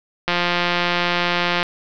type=click train; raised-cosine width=0.3 ms; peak=-3 dBFS; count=237; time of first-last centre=0.28-1.629 s; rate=175 Hz; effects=resampled to 16000 Hz + 7-bit